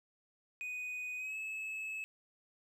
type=tone with pitch glide; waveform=triangle; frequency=2489 to 2593 Hz; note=D#7 to E7; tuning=0 to -29 cents; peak=-37 dBFS; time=0.61-2.04 s; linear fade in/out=0 ms; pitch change=+71 cents; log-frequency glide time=1.17-1.36 s; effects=none